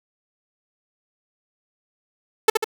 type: tone with echo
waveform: sawtooth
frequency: 438.9 Hz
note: A4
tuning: 4 cents flat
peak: -6 dBFS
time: 2.48-2.5 s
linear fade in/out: 5 ms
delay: 72 ms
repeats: 2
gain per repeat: -5 dB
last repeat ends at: 2.644 s
effects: none